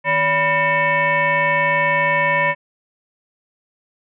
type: tone with frequency modulation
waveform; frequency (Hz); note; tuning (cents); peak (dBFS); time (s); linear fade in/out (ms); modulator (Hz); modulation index
sine; 1397; F6; 0; -14; 0.04-2.55; 50; 413; 2.3
effects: none